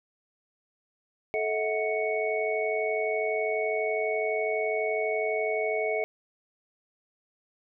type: tone cluster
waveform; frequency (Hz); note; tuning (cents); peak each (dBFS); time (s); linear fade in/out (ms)
sine; 435.6 / 640 / 732 / 2222; A4 / D#5 / F#5 / C#7; -17 / +49 / -19 / +4; -29 / -30 / -35 / -32; 1.34-6.04; 0
effects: none